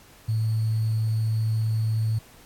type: tone with sample-and-hold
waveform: sine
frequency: 110.7 Hz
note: A2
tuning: 11 cents sharp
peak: -21 dBFS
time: 0.28-2.19 s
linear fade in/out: 10 ms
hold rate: 4410 Hz
effects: pink hiss -52 dBFS RMS until 2.45 s + AAC 64 kbps